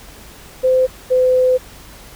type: tone pair in turn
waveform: sine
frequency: 515 / 509.1 Hz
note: C5 / C5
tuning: -28 / -47 cents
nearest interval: unison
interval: 19 cents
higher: first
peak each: -10 dBFS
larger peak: neither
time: 0.63-0.87 / 1.1-1.58 s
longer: second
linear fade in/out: 20 ms
effects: added 50 Hz sine -44 dBFS peak until 2.15 s + pink hiss -40 dBFS RMS until 2.15 s